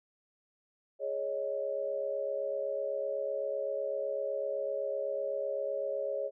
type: chord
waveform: sine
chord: Ab suspended fourth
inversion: none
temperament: equal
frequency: 415.3 / 554.4 / 622.3 Hz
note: Ab4 / Db5 / Eb5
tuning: 0 / 0 / 0 cents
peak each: -39 / -33 / -38 dBFS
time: 0.99-6.31 s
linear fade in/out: 50 ms
effects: none